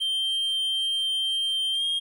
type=tone with pitch glide; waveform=triangle; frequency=3151 to 3234 Hz; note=G7 to G#7; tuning=+8 to -47 cents; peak=-22 dBFS; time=0-2 s; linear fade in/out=20 ms; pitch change=+45 cents; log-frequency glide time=1.73-1.84 s; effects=none